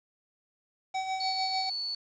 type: tone with tremolo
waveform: square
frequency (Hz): 760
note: F#5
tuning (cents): +46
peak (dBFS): -29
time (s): 0.94-1.7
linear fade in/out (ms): 10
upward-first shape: sine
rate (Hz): 6.7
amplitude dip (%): 50
type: tone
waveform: sine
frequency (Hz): 4447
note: C#8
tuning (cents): +5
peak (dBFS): -31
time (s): 1.2-1.95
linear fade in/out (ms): 5
effects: resampled to 16000 Hz + 9-bit